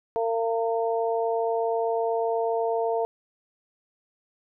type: harmonic tone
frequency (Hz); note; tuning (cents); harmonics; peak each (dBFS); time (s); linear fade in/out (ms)
228.1; A#3; -37; 2 / 3 / 4; -25 / -27 / -32; 0.16-3.05; 0
effects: none